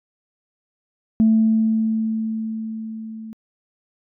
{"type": "tone with level ramp", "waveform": "sine", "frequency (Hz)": 221.2, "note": "A3", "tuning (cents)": 9, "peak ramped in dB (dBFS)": [-10, -32], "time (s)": [1.2, 3.33], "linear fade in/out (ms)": 0, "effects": ["tanh soft clip ceiling -7 dBFS"]}